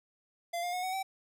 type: tone with pitch steps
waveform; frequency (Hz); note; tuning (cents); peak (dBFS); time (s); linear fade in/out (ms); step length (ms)
square; 688 / 707.3 / 727.2 / 747.7 / 768.7; F5 / F5 / F#5 / F#5 / G5; -26 / +22 / -30 / +18 / -34; -33; 0.53-1.03; 10; 100
effects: none